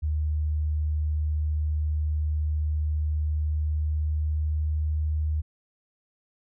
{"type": "tone with pitch glide", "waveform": "sine", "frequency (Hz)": [76.2, 76.82], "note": ["D#2", "D#2"], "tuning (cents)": [-36, -22], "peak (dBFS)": -23, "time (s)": [0.02, 5.42], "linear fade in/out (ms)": 20, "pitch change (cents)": 14, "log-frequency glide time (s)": [3.34, 5.23], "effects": []}